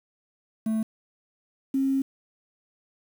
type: tone pair in turn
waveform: triangle / sine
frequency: 220 / 269.8 Hz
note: A3 / C#4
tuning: 0 / -47 cents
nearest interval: major third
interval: 353 cents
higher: second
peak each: -21 dBFS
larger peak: neither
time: 0.66-0.83 / 1.74-2.02 s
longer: second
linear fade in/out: 5 ms
effects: 8-bit